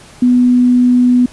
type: tone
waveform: sine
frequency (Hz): 247.4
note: B3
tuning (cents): +3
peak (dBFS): -6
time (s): 0.22-1.26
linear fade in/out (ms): 5
effects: pink hiss -39 dBFS RMS until 1.32 s + resampled to 24000 Hz